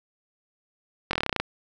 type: slowing click train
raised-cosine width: 0.3 ms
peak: -8 dBFS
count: 11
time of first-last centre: 1.11-1.4 s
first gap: 22 ms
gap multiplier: 1.06
effects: none